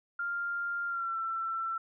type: tone with pitch glide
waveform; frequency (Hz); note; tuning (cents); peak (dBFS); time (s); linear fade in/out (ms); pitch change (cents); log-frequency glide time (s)
sine; 1397 to 1341.6; F6 to E6; 0 to +30; -31; 0.19-1.78; 5; -70; 0.87-1.15
effects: none